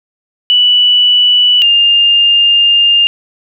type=tone pair in turn; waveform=sine; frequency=2960 / 2810 Hz; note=F#7 / F7; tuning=0 / +10 cents; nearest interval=minor second; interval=90 cents; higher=first; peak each=-5 dBFS; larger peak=neither; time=0.5-1.62 / 1.62-3.07 s; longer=second; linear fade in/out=0 ms; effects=none